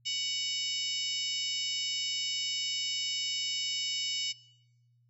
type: harmonic tone with a mistuned harmonic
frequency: 750 Hz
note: F#5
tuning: 23 cents sharp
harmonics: 3 / 4 / 5 / 6 / 7 / 8 / 9 / 10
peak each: -41 / -34 / -42 / -45 / -36 / -42 / -49 / -46 dBFS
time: 0.05-4.33 s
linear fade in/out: 20 ms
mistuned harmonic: 4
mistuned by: -30 cents
effects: noise-tail reverb RT60 1.0 s tail -22 dB re dry + added 120 Hz sine -64 dBFS peak until 5.09 s